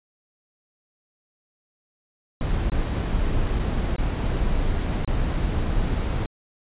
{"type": "noise with dropouts", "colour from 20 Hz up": "brown", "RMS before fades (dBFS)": -23, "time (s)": [2.41, 6.26], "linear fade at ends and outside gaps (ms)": 0, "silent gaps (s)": [[2.699, 2.719], [3.59, 3.596], [3.962, 3.983], [5.047, 5.077]], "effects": ["resampled to 8000 Hz"]}